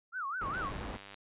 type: tone with vibrato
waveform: sine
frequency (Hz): 1287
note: E6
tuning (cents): -42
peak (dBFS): -34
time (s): 0.12-0.72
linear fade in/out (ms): 50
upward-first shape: sine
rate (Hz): 4.9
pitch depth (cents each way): 300
type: low-pass noise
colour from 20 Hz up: pink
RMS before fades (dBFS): -41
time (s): 0.41-0.97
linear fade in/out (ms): 5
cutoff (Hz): 1700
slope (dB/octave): 12
type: click train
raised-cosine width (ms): 0.2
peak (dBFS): -30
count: 61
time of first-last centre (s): 0.54-1.143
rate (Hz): 99.5
effects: resampled to 8000 Hz